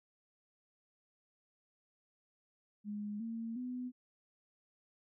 sine tone with pitch steps, 207.7 / 227.8 / 249.9 Hz, G#3 / A#3 / B3, 0 / -40 / +21 cents, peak -38 dBFS, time 2.84-3.92 s, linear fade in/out 50 ms, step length 360 ms, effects none

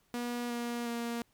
sawtooth tone with pitch steps, 241.1 / 238.1 / 235 Hz, B3 / A#3 / A#3, -41 / +37 / +14 cents, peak -30 dBFS, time 0.14-1.22 s, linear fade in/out 0 ms, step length 360 ms, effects pink hiss -71 dBFS RMS until 1.33 s

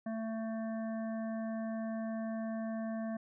harmonic tone, 222.9 Hz, A3, 23 cents sharp, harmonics 1 / 3 / 5 / 7 / 8, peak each -36 / -41 / -53 / -56 / -55 dBFS, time 0.06-3.17 s, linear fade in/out 5 ms, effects none

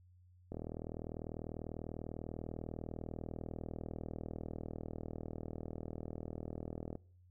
click train, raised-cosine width 2 ms, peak -29 dBFS, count 259, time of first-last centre 0.52-6.954 s, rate 40.1 Hz, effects noise-tail reverb RT60 0.5 s tail -22 dB re dry + added 90 Hz sine -61 dBFS peak until 7.3 s

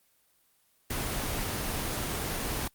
pink noise, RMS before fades -32 dBFS, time 0.9-2.68 s, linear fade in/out 5 ms, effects white hiss -68 dBFS RMS until 2.74 s + Opus 24 kbps

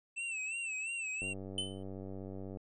square tone with vibrato, 2646 Hz, E7, 6 cents sharp, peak -37 dBFS, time 0.16-1.34 s, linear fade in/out 20 ms, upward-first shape sine, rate 2.9 Hz, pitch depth 81 cents each way
click train, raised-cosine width 2 ms, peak -32 dBFS, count 131, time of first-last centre 1.22-2.571 s, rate 96.2 Hz
square tone with exponential decay, 3041 Hz, F#7, 47 cents sharp, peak -31 dBFS, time 1.58-1.83 s, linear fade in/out 2 ms, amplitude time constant 54 ms
effects resampled to 24000 Hz

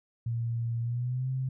sine tone with pitch glide, 116.54 to 130.81 Hz, A#2 to C3, 0 to 0 cents, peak -28 dBFS, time 0.26-1.49 s, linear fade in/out 5 ms, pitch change +200 cents, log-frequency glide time 0.81-1.29 s, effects none

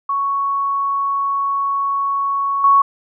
sine tone with level steps, 1111 Hz, C#6, 4 cents sharp, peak -16 / -8 dBFS, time 0.09-2.82 s, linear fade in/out 5 ms, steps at 2.64 s, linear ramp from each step 2 ms, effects none

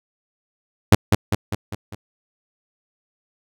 sawtooth tone with echo, 101.6 Hz, G#2, 38 cents flat, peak -3 dBFS, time 0.92-0.95 s, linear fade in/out 5 ms, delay 200 ms, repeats 5, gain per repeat -5 dB, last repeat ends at 1.95 s, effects none

